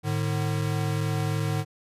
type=tone pair together; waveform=square; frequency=107.3 / 150.73 Hz; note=A2 / D3; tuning=-43 / +45 cents; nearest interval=tritone; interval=588 cents; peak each=-28 / -28 dBFS; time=0.03-1.65 s; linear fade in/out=50 ms; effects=resampled to 32000 Hz